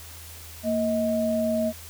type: tone pair together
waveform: sine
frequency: 230 / 632.7 Hz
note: A#3 / D#5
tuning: -23 / +29 cents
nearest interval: octave + tritone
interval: 1752 cents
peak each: -25 / -24 dBFS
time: 0.63-1.73 s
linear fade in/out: 50 ms
effects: added 82 Hz sine -44 dBFS peak until 1.89 s + white hiss -44 dBFS RMS until 1.89 s